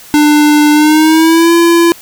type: tone with pitch glide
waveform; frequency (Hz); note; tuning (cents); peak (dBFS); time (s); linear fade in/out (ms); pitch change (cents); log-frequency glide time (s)
square; 298.1 to 338.5; D4 to E4; +26 to +46; -5; 0.14-1.92; 0; +220; 0.73-1.53
effects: white hiss -35 dBFS RMS until 2.01 s